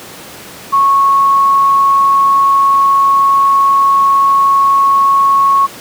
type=tone; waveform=sine; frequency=1102 Hz; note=C#6; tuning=11 cents flat; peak=-6 dBFS; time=0.72-5.67 s; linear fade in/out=20 ms; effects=pink hiss -31 dBFS RMS until 5.8 s + high-pass 150 Hz 12 dB/octave